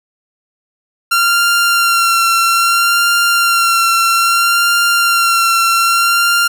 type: tone with vibrato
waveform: sawtooth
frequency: 1376 Hz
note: F6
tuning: 26 cents flat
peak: -6 dBFS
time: 1.11-6.48 s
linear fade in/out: 10 ms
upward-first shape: sine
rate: 0.61 Hz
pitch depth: 22 cents each way
effects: none